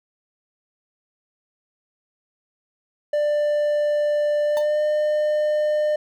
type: tone with pitch glide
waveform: triangle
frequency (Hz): 592 to 603.4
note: D5 to D5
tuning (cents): +14 to +47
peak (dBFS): -16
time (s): 3.13-5.96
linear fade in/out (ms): 5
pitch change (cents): +33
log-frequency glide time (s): 4.44-4.81
type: tone with exponential decay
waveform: 35% pulse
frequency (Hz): 901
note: A5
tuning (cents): +41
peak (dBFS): -23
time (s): 4.57-4.69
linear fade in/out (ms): 0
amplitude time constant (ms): 25
effects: none